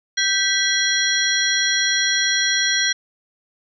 sine tone cluster, 1556 / 1962 / 3306 / 4129 / 5680 Hz, G6 / B6 / G#7 / C8 / F8, -13 / -12 / -9 / -24 / +28 cents, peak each -23 dBFS, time 0.17-2.93 s, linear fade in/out 10 ms, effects none

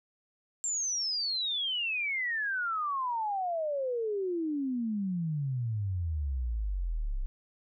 sine exponential sweep, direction down, 7459 to 31 Hz, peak -29 dBFS, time 0.64-7.26 s, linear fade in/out 0 ms, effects none

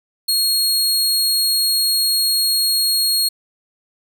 sawtooth tone, 4292 Hz, C8, 43 cents sharp, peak -12 dBFS, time 0.28-3.29 s, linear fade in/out 10 ms, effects none

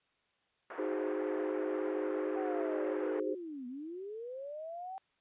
pink band-pass noise, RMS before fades -46 dBFS, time 0.7-3.2 s, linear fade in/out 2 ms, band 400 to 1800 Hz, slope 24 dB/octave
sine chord, Ab dominant seventh, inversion second, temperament equal, 311.1 / 370 / 415.3 / 523.3 Hz, Eb4 / Gb4 / Ab4 / C5, 0 / 0 / 0 / 0 cents, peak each -38 dBFS, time 0.78-3.35 s, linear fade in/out 10 ms
sine linear two-way sweep, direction down then up, 777 to 240 to 777 Hz, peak -40 dBFS, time 2.36-4.98 s, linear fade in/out 0 ms, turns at 3.67 s
effects white hiss -75 dBFS RMS until 5.2 s + resampled to 8000 Hz

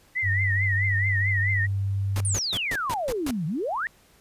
sine tone with vibrato, 1953 Hz, B6, 20 cents flat, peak -23 dBFS, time 0.15-1.67 s, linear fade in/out 20 ms, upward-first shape triangle, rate 4.6 Hz, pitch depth 140 cents each way
sine tone with pitch glide, 97.3 to 98.32 Hz, G2 to G2, -12 to +6 cents, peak -23 dBFS, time 0.22-2.39 s, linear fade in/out 50 ms, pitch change +18 cents, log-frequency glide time 0.39-0.88 s
pink noise bursts, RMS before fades -32 dBFS, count 7, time 2.16-3.308 s, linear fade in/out 0 ms, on 44 ms, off 140 ms
sine exponential two-way sweep, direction down then up, 9590 to 146.83 to 1946 Hz, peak -25 dBFS, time 2.25-3.87 s, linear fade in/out 0 ms, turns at 3.46 s
effects pink hiss -58 dBFS RMS until 4.2 s + resampled to 32000 Hz

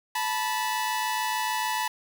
sawtooth tone pair together, 873.3 / 980 Hz, A5 / B5, -13 / -14 cents, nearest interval major second, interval 199 cents, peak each -25 dBFS, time 0.15-1.88 s, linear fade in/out 5 ms, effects 8-bit

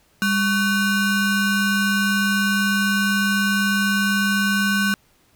square ring-modulated tone, 657 Hz, E5, 6 cents flat, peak -15 dBFS, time 0.22-4.94 s, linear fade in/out 0 ms, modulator 857 Hz, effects pink hiss -59 dBFS RMS until 5.35 s

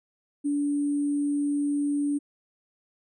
sine tone with sample-and-hold, 288.4 Hz, D4, 31 cents flat, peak -23 dBFS, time 0.44-2.19 s, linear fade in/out 20 ms, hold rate 8820 Hz, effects resampled to 24000 Hz

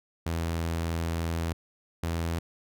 sawtooth tone pair in turn, 83 / 83.38 Hz, E2 / E2, +12 / +20 cents, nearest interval unison, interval 8 cents, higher second, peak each -24 dBFS, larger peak neither, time 0.26-1.53 / 2.03-2.39 s, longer first, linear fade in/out 5 ms, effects none

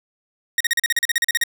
sawtooth tone bursts, 1873 Hz, A#6, 8 cents sharp, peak -12 dBFS, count 14, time 0.58-1.437 s, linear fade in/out 2 ms, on 25 ms, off 39 ms, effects none

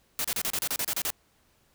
white noise bursts, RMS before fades -29 dBFS, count 11, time 0.19-1.104 s, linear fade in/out 0 ms, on 54 ms, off 32 ms, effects pink hiss -66 dBFS RMS until 1.74 s

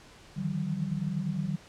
sine tone cluster, 150.6 / 159.2 / 170 / 191.1 Hz, D3 / D#3 / F3 / G3, +44 / +40 / -46 / -44 cents, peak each -33 / -37 / -38 / -32 dBFS, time 0.36-1.57 s, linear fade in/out 20 ms, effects pink hiss -53 dBFS RMS until 1.68 s + low-pass 7000 Hz 12 dB/octave

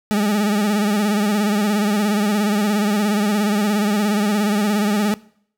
40% pulse tone with vibrato, 207.7 Hz, G#3, in tune, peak -15 dBFS, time 0.11-5.14 s, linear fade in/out 0 ms, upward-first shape sine, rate 17 Hz, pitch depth 67 cents each way, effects noise-tail reverb RT60 0.6 s tail -21 dB re dry

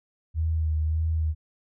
sine tone with vibrato, 79.1 Hz, D#2, 29 cents sharp, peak -22 dBFS, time 0.34-1.35 s, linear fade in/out 50 ms, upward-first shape sine, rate 1.7 Hz, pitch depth 32 cents each way, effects none

